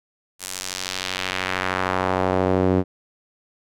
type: tone with band-pass filter sweep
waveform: sawtooth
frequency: 93 Hz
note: F#2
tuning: 9 cents sharp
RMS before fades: -23 dBFS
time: 0.39-2.84 s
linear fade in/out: 50 ms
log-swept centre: 9400 to 320 Hz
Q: 1.1
effects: none